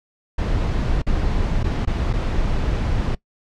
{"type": "noise with dropouts", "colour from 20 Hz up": "brown", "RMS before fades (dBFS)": -20, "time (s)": [0.38, 3.15], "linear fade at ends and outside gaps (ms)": 5, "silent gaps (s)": [[1.02, 1.066], [1.631, 1.641], [1.852, 1.872], [2.13, 2.135]], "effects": ["noise-tail reverb RT60 0.1 s tail -21 dB re dry", "low-pass 5000 Hz 12 dB/octave"]}